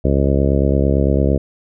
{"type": "harmonic tone", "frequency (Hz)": 68.9, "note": "C#2", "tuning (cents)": -10, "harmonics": [1, 2, 3, 4, 5, 6, 7, 8, 9], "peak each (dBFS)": [-16, -19, -21, -22, -23, -24, -24, -25, -26], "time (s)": [0.04, 1.38], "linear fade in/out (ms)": 10, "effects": []}